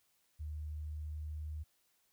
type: tone with pitch glide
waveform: sine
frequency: 76.1 to 76.59 Hz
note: D#2 to D#2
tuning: -38 to -27 cents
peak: -39 dBFS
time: 0.39-1.64 s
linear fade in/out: 20 ms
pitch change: +11 cents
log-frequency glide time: 0.7-1.51 s
effects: white hiss -75 dBFS RMS until 2.12 s